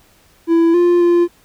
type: tone with pitch steps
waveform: triangle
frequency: 333 / 349.9 / 346.7 Hz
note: E4 / F4 / F4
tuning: +18 / +3 / -13 cents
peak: -7 dBFS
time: 0.47-1.28 s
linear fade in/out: 50 ms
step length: 270 ms
effects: pink hiss -52 dBFS RMS until 1.44 s